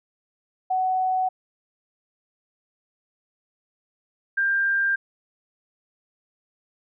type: tone pair in turn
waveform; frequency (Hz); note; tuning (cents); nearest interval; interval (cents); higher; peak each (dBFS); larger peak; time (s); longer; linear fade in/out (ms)
sine; 747 / 1591.5; F#5 / G6; +16 / +26; octave + minor second; 1310; second; -20 / -19; second; 0.7-1.29 / 4.37-4.96; neither; 10
effects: none